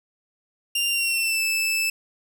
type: tone with pitch glide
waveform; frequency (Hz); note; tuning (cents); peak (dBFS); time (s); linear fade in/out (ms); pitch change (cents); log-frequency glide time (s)
sawtooth; 2788 to 2632; F7 to E7; -4 to -3; -18; 0.75-1.9; 5; -99; 0.89-1.43
effects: none